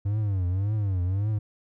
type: tone with vibrato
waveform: triangle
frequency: 97.9 Hz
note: G2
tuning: 2 cents flat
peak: -21 dBFS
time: 0.05-1.39 s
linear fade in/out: 10 ms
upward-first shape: triangle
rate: 1.8 Hz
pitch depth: 200 cents each way
effects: none